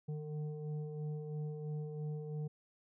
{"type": "tone with frequency modulation", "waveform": "sine", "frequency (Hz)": 152, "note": "D#3", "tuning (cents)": -40, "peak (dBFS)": -38, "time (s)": [0.08, 2.48], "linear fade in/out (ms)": 10, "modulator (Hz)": 301, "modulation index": 0.76, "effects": []}